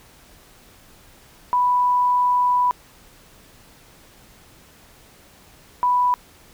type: tone pair in turn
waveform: sine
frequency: 987.8 / 987.8 Hz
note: B5 / B5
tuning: 0 / 0 cents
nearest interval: unison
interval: 0 cents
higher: neither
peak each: -15 dBFS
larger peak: neither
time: 1.53-2.71 / 5.83-6.14 s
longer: first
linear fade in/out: 0 ms
effects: pink hiss -50 dBFS RMS until 6.53 s